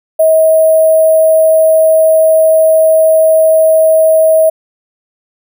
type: tone with sample-and-hold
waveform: sine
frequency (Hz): 637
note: D#5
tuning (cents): +41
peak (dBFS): -4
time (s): 0.19-4.5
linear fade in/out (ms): 10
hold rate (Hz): 11025
effects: none